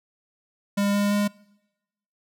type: tone with pitch steps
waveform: square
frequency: 201.8 / 203.4 / 205.1 Hz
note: G#3 / G#3 / G#3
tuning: -49 / -36 / -21 cents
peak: -21 dBFS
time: 0.77-1.28 s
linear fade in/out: 10 ms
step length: 170 ms
effects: noise-tail reverb RT60 1.0 s tail -25 dB re dry